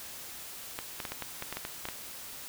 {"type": "clicks", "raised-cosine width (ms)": 0.3, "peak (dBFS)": -19, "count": 11, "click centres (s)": [0.789, 1.002, 1.052, 1.12, 1.223, 1.424, 1.526, 1.57, 1.651, 1.854, 1.887], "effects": ["white hiss -44 dBFS RMS until 2.48 s"]}